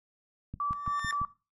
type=click train; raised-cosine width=5 ms; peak=-26 dBFS; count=5; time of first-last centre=0.54-1.216 s; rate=5.92 Hz
type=tone with tremolo; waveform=sine; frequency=1157 Hz; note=D6; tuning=26 cents flat; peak=-28 dBFS; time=0.6-1.25 s; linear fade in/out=2 ms; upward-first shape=square; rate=3.8 Hz; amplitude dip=60%
type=tone with exponential growth; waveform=40% pulse; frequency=1800 Hz; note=A6; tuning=39 cents sharp; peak=-28 dBFS; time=0.73-1.11 s; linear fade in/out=1 ms; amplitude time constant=82 ms
effects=noise-tail reverb RT60 0.3 s tail -17 dB re dry + low-pass 9000 Hz 12 dB/octave